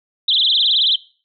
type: tone with vibrato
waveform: sine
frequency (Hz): 3520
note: A7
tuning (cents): 0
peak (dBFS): -12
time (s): 0.28-0.96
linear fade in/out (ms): 5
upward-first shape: triangle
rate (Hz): 19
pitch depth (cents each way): 270
effects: noise-tail reverb RT60 0.4 s tail -21 dB re dry